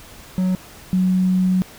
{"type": "tone pair in turn", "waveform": ["triangle", "sine"], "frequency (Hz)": [185, 185], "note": ["F#3", "F#3"], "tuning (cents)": [0, 0], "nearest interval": "unison", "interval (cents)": 0, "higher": "neither", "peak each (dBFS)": -14, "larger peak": "neither", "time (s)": [[0.38, 0.55], [0.93, 1.62]], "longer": "second", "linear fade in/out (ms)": 0, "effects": ["pink hiss -42 dBFS RMS until 1.78 s"]}